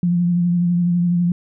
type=tone with vibrato; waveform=sine; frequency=174.61 Hz; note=F3; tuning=in tune; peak=-14 dBFS; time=0.03-1.32 s; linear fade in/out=2 ms; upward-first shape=triangle; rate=12 Hz; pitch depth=34 cents each way; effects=none